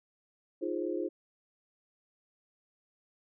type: chord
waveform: sine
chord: F minor seventh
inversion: third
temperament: equal with one note detuned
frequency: 311.1 / 349.2 / 415.3 / 528.1 Hz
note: Eb4 / F4 / Ab4 / C5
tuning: 0 / 0 / 0 / +16 cents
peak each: -37 / -34 / -38 / -39 dBFS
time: 0.61-1.09 s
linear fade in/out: 20 ms
effects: none